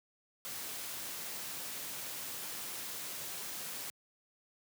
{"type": "noise", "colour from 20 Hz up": "white", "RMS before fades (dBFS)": -42, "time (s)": [0.45, 3.9], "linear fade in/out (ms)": 0, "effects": ["high-pass 100 Hz 12 dB/octave"]}